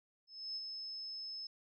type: tone with ADSR envelope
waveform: sine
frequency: 5210 Hz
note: E8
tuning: 21 cents flat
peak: -38 dBFS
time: 0.27-1.47 s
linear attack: 290 ms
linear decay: 36 ms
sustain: -4 dB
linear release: 4 ms
effects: none